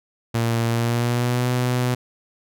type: tone with pitch glide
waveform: sawtooth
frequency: 116 to 124.33 Hz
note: A#2 to B2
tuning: -8 to +12 cents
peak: -15 dBFS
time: 0.34-1.95 s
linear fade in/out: 10 ms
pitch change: +120 cents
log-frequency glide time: 0.68-1.48 s
effects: none